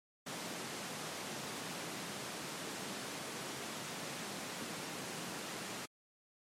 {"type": "high-pass noise", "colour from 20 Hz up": "pink", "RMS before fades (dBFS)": -43, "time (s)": [0.26, 5.86], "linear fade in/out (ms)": 10, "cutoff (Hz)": 150, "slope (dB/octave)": 24, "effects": ["low-pass 10000 Hz 12 dB/octave", "MP3 64 kbps"]}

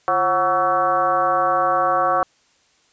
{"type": "tone with frequency modulation", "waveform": "sine", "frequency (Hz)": 932, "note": "A#5", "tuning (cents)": -1, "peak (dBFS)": -15, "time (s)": [0.08, 2.23], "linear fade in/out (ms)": 0, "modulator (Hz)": 196, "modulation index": 2.2, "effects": ["white hiss -59 dBFS RMS until 2.92 s", "resampled to 16000 Hz"]}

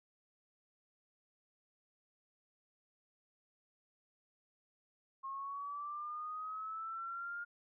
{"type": "linear sweep", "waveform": "sine", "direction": "up", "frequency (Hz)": [1073, 1417], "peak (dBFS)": -40, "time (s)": [5.23, 7.45], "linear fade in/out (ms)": 20, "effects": []}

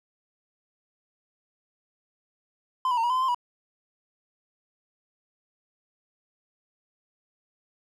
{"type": "tone with pitch steps", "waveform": "triangle", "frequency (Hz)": [1028, 976, 911, 960, 1020, 1029, 1050, 972], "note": ["C6", "B5", "A#5", "B5", "C6", "C6", "C6", "B5"], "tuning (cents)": [-31, -21, -40, -49, -44, -29, 6, -28], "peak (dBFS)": -20, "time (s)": [2.85, 3.346], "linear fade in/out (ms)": 2, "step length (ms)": 62, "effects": []}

